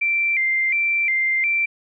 sine tone with vibrato, 2217 Hz, C#7, in tune, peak -17 dBFS, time 0.01-1.66 s, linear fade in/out 10 ms, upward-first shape square, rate 1.4 Hz, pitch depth 99 cents each way, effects none

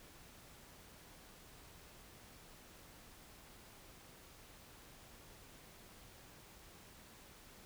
silence, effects pink hiss -59 dBFS RMS until 7.65 s

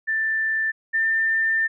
sine tone pair in turn, 1772 / 1793.6 Hz, A6 / A6, +12 / +33 cents, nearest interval unison, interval 21 cents, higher second, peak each -20 / -18 dBFS, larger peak second, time 0.07-0.72 / 0.93-1.68 s, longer second, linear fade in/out 20 ms, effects none

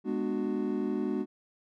triangle chord, G# half-diminished seventh, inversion none, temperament equal with one note detuned, 207.7 / 246.9 / 298.1 / 370 Hz, G#3 / B3 / D4 / F#4, 0 / 0 / +26 / 0 cents, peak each -32 dBFS, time 0.04-1.26 s, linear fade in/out 50 ms, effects none

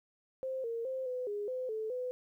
sine tone with pitch steps, 524 / 461.7 / 523 / 503 / 412.4 / 510 / 437.2 / 502 Hz, C5 / A#4 / C5 / B4 / G#4 / C5 / A4 / B4, +2 / -17 / -1 / +32 / -12 / -44 / -11 / +28 cents, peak -34 dBFS, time 0.43-2.11 s, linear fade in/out 0 ms, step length 210 ms, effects 12-bit

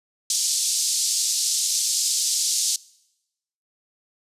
white band-pass noise, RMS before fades -23 dBFS, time 0.3-2.76 s, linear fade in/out 2 ms, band 4400 to 8300 Hz, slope 24 dB/octave, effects noise-tail reverb RT60 0.9 s tail -23 dB re dry + resampled to 32000 Hz

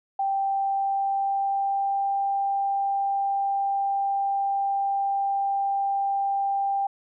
sine tone with pitch glide, 784 to 791.7 Hz, G5 to G5, 0 to +17 cents, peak -22 dBFS, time 0.19-6.87 s, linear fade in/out 5 ms, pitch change +17 cents, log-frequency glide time 0.36-2.12 s, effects none

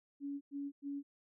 sine tone bursts, 282.3 Hz, C#4, 32 cents sharp, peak -38 dBFS, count 3, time 0.2-1.03 s, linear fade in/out 50 ms, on 210 ms, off 100 ms, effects none

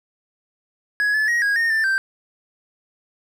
triangle tone with pitch steps, 1674 / 1729 / 1889 / 1644 / 1839 / 1778 / 1565 Hz, G#6 / A6 / A#6 / G#6 / A#6 / A6 / G6, +13 / -31 / +22 / -18 / -24 / +18 / -3 cents, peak -15 dBFS, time 1-1.98 s, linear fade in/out 0 ms, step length 140 ms, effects none

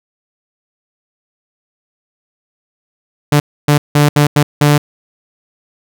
sawtooth tone bursts at uneven times, 146.83 Hz, D3, in tune, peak -3 dBFS, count 6, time 3.32-3.4 / 3.68-3.78 / 3.95-4.09 / 4.16-4.27 / 4.36-4.43 / 4.61-4.78 s, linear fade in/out 5 ms, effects none

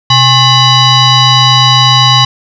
sine tone with frequency modulation, 2023 Hz, B6, 41 cents sharp, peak -3 dBFS, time 0.1-2.25 s, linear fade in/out 5 ms, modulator 948 Hz, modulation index 2.7, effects none

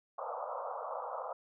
pink band-pass noise, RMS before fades -40 dBFS, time 0.18-1.33 s, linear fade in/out 5 ms, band 490 to 1300 Hz, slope 96 dB/octave, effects none

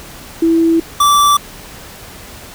sine / square tone pair in turn, 329.6 / 1163.1 Hz, E4 / D6, 0 / -17 cents, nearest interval octave + minor seventh, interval 2183 cents, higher second, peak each -8 dBFS, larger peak neither, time 0.42-0.8 / 1-1.37 s, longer first, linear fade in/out 5 ms, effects pink hiss -34 dBFS RMS until 2.54 s

